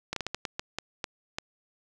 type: slowing click train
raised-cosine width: 0.2 ms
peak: -14 dBFS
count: 10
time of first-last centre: 0.13-1.385 s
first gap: 33 ms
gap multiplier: 1.34
effects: none